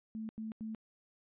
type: tone bursts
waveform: sine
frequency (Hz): 220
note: A3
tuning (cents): 0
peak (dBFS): -38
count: 3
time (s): 0.15-0.748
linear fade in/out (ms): 0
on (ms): 140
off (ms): 89
effects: resampled to 8000 Hz